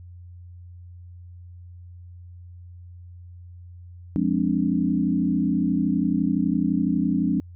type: chord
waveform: sine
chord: D half-diminished seventh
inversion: first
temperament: equal with one note detuned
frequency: 176.03 / 207.7 / 261.6 / 293.7 Hz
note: F3 / Ab3 / C4 / D4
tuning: +14 / 0 / 0 / 0 cents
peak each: -25 dBFS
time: 4.16-7.4 s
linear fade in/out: 0 ms
effects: added 88 Hz sine -40 dBFS peak until 7.55 s